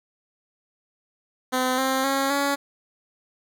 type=tone with pitch steps; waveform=10% pulse; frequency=255.8 / 264.1 / 272.6 / 281.4 Hz; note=C4 / C4 / C#4 / C#4; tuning=-39 / +16 / -29 / +26 cents; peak=-13 dBFS; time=1.52-2.56 s; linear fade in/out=20 ms; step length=260 ms; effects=none